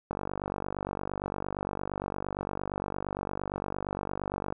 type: click train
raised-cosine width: 1 ms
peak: -18 dBFS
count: 216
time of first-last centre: 0.11-4.525 s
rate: 48.7 Hz
effects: none